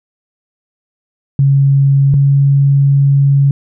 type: tone pair in turn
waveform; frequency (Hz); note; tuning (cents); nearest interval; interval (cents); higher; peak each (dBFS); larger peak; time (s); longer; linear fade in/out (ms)
sine; 138.3 / 139.42; C#3 / C#3; -4 / +10; unison; 14; second; -6; neither; 1.39-2.14 / 2.14-3.51; second; 2
effects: none